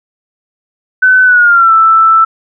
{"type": "tone with pitch glide", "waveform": "sine", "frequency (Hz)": [1512, 1323.9], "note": ["F#6", "E6"], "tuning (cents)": [37, 7], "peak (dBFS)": -3, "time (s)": [1.02, 2.25], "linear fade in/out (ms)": 10, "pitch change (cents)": -230, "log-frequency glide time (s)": [1.24, 1.73], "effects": []}